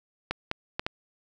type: clicks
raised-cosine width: 0.3 ms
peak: -12 dBFS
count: 4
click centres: 0.31 / 0.514 / 0.795 / 0.865 s
effects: none